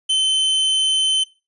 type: tone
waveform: 45% pulse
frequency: 3071 Hz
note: G7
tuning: 36 cents flat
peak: -15 dBFS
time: 0.09-1.24 s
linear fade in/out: 10 ms
effects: noise-tail reverb RT60 0.3 s tail -19 dB re dry + resampled to 24000 Hz